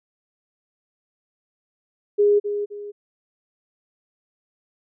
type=tone with echo; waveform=sine; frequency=411.4 Hz; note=G#4; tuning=16 cents flat; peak=-13 dBFS; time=2.18-2.4 s; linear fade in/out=20 ms; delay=260 ms; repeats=2; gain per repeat=-9 dB; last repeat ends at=2.92 s; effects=none